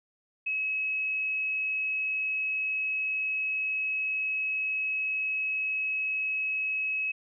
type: tone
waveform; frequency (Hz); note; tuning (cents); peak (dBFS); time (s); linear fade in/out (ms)
sine; 2567; E7; -47; -27; 0.46-7.12; 10
effects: none